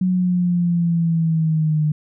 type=linear sweep; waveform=sine; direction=down; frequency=185 to 151.1 Hz; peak=-15 dBFS; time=0.01-1.92 s; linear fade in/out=5 ms; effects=none